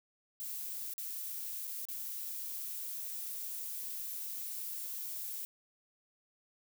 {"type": "noise with dropouts", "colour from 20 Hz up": "violet", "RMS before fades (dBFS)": -41, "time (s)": [0.4, 5.45], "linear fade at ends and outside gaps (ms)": 0, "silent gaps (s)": [[0.937, 0.98], [1.671, 1.676], [1.853, 1.886]], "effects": []}